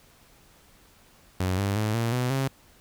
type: tone with pitch steps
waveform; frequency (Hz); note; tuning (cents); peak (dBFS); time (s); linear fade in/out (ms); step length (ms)
sawtooth; 92.5 / 99.71 / 107.49 / 115.87 / 124.91 / 134.65; F#2 / G2 / A2 / A#2 / B2 / C#3; 0 / +30 / -40 / -10 / +20 / -50; -20; 1.4-2.48; 5; 180
effects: pink hiss -57 dBFS RMS until 2.8 s